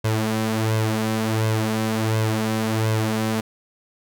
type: tone with flanger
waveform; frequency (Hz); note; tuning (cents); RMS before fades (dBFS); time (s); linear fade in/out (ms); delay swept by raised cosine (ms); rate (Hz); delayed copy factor
sawtooth; 110; A2; 0; -22; 0.04-3.41; 10; 1.9 to 5.3; 1.4; +0.6
effects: none